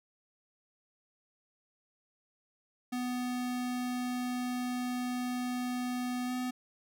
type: tone with pitch glide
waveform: square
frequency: 248.3 to 251.2 Hz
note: B3 to B3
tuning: +9 to +30 cents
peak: -33 dBFS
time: 2.92-6.51 s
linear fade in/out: 10 ms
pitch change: +21 cents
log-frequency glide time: 6.26-6.32 s
effects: none